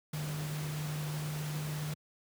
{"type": "tone in noise", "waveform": "sine", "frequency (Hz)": 150.8, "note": "D3", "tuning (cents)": 46, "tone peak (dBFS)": -34, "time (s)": [0.13, 1.94], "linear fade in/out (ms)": 5, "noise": "pink", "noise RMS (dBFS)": -43, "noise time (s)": [0.13, 1.94], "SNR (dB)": 6, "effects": ["high-pass 100 Hz 12 dB/octave"]}